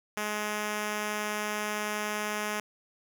5% pulse tone, 210.6 Hz, G#3, 24 cents sharp, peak -19 dBFS, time 0.17-2.6 s, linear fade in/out 2 ms, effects none

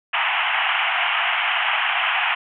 white band-pass noise, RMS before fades -21 dBFS, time 0.13-2.35 s, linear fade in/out 10 ms, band 680 to 3100 Hz, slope 96 dB/octave, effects none

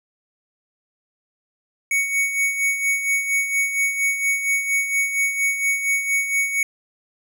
square tone with tremolo, 2230 Hz, C#7, 10 cents sharp, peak -17 dBFS, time 1.91-6.63 s, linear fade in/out 2 ms, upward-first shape sine, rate 4.3 Hz, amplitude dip 60%, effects none

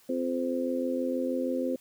harmonic tone, 86.3 Hz, F2, 20 cents flat, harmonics 3 / 4 / 5 / 6, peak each -30 / -35 / -39 / -31 dBFS, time 0.09-1.76 s, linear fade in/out 5 ms, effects white hiss -60 dBFS RMS until 1.8 s

